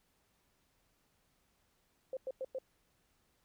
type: tone bursts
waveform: sine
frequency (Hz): 523.3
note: C5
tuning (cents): 0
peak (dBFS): -36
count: 4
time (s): 2.13-2.586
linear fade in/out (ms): 2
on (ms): 39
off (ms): 100
effects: pink hiss -75 dBFS RMS until 3.44 s